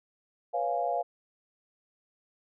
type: chord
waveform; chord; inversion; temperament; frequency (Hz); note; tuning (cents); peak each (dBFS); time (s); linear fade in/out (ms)
sine; C# dominant seventh; third; equal; 493.9 / 554.4 / 698.5 / 830.6; B4 / C#5 / E#5 / G#5; 0 / 0 / 0 / 0; -35 / -34 / -29 / -35; 0.53-1.03; 20
effects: none